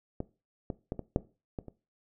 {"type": "clicks", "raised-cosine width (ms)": 2, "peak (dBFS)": [-20, -20, -19, -23, -11, -22, -30], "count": 7, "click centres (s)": [0.204, 0.702, 0.921, 0.993, 1.161, 1.588, 1.683], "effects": ["noise-tail reverb RT60 0.3 s tail -18 dB re dry"]}